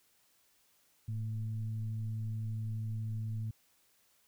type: tone with frequency modulation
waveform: sine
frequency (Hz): 109.7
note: A2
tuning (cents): -5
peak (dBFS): -34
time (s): 1.08-3.51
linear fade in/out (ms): 5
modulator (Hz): 112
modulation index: 0.37
effects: white hiss -70 dBFS RMS until 4.27 s